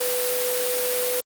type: tone in noise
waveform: sine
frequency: 497.3 Hz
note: B4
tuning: 12 cents sharp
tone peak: -24 dBFS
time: 0-1.21 s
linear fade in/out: 10 ms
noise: white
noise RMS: -26 dBFS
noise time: 0-1.21 s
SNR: -1 dB
effects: high-pass 300 Hz 12 dB/octave + Opus 32 kbps